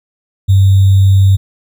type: tone with sample-and-hold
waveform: sine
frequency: 96.8 Hz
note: G2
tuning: 21 cents flat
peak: -4 dBFS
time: 0.48-1.37 s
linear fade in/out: 20 ms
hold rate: 3675 Hz
effects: none